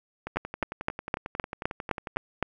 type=two click trains; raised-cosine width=0.5 ms; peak=-10 / -19 dBFS; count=9 / 22; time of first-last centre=0.37-2.427 / 0.27-2.162 s; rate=3.89 / 11.1 Hz; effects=none